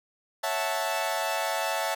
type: chord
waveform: sawtooth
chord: F# minor seventh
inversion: second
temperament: equal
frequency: 554.4 / 659.3 / 740 / 880 Hz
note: C#5 / E5 / F#5 / A5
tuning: 0 / 0 / 0 / 0 cents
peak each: -31 / -27 / -31 / -27 dBFS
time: 0.43-1.95 s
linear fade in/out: 10 ms
effects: none